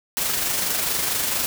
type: noise with amplitude modulation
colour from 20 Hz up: white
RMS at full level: -22 dBFS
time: 0.17-1.46 s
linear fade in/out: 0 ms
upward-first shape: sine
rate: 24.5 Hz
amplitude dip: 35%
effects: none